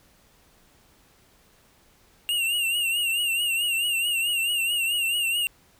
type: tone with vibrato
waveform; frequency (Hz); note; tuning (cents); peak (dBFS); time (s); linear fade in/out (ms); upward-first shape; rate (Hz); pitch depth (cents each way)
square; 2794; F7; 0; -23; 2.29-5.47; 0; triangle; 4.6; 86
effects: pink hiss -59 dBFS RMS until 5.79 s